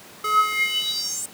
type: tone with high-pass filter sweep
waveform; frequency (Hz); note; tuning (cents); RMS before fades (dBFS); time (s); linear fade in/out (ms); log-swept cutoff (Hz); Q
square; 425.2; G#4; +41; -23; 0.24-1.26; 5; 930 to 8500; 8.8
effects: pink hiss -44 dBFS RMS until 1.33 s + high-pass 150 Hz 12 dB/octave